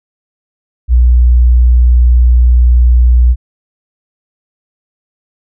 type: tone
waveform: sine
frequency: 60.7 Hz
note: B1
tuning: 29 cents flat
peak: -3 dBFS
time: 0.88-3.36 s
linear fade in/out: 50 ms
effects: none